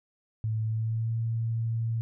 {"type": "tone with pitch glide", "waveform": "sine", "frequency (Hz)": [110, 114.08], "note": ["A2", "A#2"], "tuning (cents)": [0, -37], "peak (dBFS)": -26, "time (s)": [0.44, 2.01], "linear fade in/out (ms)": 0, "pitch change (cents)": 63, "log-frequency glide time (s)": [0.64, 1.14], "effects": []}